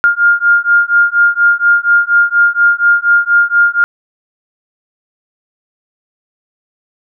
sine beating tone pair, 1407 / 1411.2 Hz, F6 / F6, +12 / +18 cents, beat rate 4.2 Hz, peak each -10 dBFS, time 0.04-3.84 s, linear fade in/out 0 ms, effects none

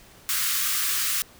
white high-pass noise, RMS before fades -25 dBFS, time 0.29-1.22 s, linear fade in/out 0 ms, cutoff 1100 Hz, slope 96 dB/octave, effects pink hiss -51 dBFS RMS until 1.39 s

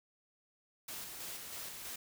white noise with tremolo, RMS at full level -44 dBFS, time 0.88-1.96 s, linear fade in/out 5 ms, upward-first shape square, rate 3.1 Hz, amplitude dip 30%, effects none

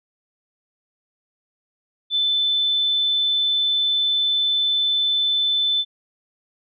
sine tone, 3520 Hz, A7, in tune, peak -17 dBFS, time 2.1-5.85 s, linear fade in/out 50 ms, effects none

